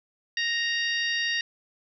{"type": "harmonic tone", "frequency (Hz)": 932.3, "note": "A#5", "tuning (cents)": 0, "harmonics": [2, 3, 4, 5, 6], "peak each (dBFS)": [-27, -31, -33, -35, -37], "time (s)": [0.37, 1.41], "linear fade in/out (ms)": 2, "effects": []}